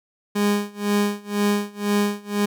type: tone with tremolo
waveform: 30% pulse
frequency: 205.2 Hz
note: G#3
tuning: 21 cents flat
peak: -14 dBFS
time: 0.35-2.46 s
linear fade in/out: 10 ms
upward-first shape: sine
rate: 2 Hz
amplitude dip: 95%
effects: none